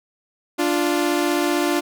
sawtooth tone pair together, 293.6 / 349.2 Hz, D4 / F4, 0 / 0 cents, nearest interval minor third, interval 300 cents, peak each -17 / -17 dBFS, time 0.58-1.81 s, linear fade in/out 20 ms, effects none

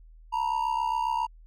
triangle ring-modulated tone, 932.3 Hz, A#5, in tune, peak -20 dBFS, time 0.32-1.27 s, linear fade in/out 20 ms, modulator 33.7 Hz, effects added 40 Hz sine -48 dBFS peak until 1.46 s

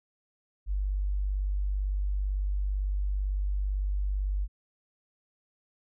sine tone, 48.95 Hz, G1, 2 cents flat, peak -26 dBFS, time 0.66-4.48 s, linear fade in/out 50 ms, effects none

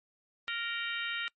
harmonic tone with a mistuned harmonic, 466.2 Hz, A#4, in tune, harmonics 3 / 4 / 5 / 6 / 7 / 8, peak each -38 / -39 / -40 / -41 / -41 / -42 dBFS, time 0.48-1.28 s, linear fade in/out 0 ms, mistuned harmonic 7, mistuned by -88 cents, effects noise-tail reverb RT60 0.1 s tail -26 dB re dry + MP3 32 kbps

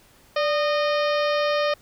harmonic tone with a mistuned harmonic, 614 Hz, D#5, 23 cents flat, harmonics 1 / 2 / 3 / 4 / 5 / 6 / 7 / 8 / 9, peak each -21 / -27 / -31 / -33 / -35 / -37 / -38 / -39 / -40 dBFS, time 0.36-1.74 s, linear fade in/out 5 ms, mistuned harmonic 1, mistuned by -77 cents, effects pink hiss -55 dBFS RMS until 1.81 s

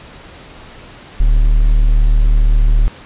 triangle tone, 37.56 Hz, D1, 40 cents sharp, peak -5 dBFS, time 1.2-2.88 s, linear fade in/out 0 ms, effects pink hiss -37 dBFS RMS until 3.05 s + resampled to 8000 Hz

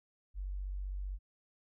sine tone, 47.7 Hz, G1, 47 cents flat, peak -36 dBFS, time 0.34-1.19 s, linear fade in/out 50 ms, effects none

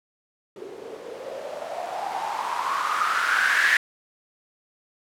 violet noise with low-pass filter sweep, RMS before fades -26 dBFS, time 0.56-3.77 s, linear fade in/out 2 ms, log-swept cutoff 370 to 1800 Hz, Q 7, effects none

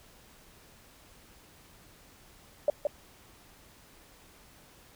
sine tone with echo, 587.3 Hz, D5, in tune, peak -20 dBFS, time 2.68-2.7 s, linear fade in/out 2 ms, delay 170 ms, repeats 1, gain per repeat -4 dB, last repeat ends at 2.87 s, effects pink hiss -57 dBFS RMS until 4.95 s

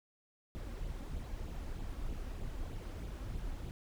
brown noise with flanger, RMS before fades -41 dBFS, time 0.55-3.71 s, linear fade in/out 0 ms, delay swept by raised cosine 0.26 to 3.76 ms, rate 3.2 Hz, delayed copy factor +0.55, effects none

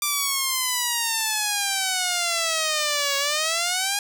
5% pulse exponential two-way sweep, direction down then up, 1184 to 554.4 to 823 Hz, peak -10 dBFS, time 0.02-3.99 s, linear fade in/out 2 ms, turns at 3.17 s, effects none

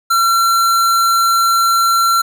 square tone, 1360 Hz, F6, 46 cents flat, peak -11 dBFS, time 0.1-2.22 s, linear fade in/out 10 ms, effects 8-bit

